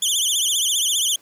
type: tone with vibrato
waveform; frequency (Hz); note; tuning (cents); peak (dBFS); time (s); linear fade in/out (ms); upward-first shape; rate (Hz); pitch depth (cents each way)
20% pulse; 3252; G#7; -37; -12; 0.02-1.16; 5; triangle; 15; 200
effects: pink hiss -54 dBFS RMS until 1.21 s + high-pass 200 Hz 12 dB/octave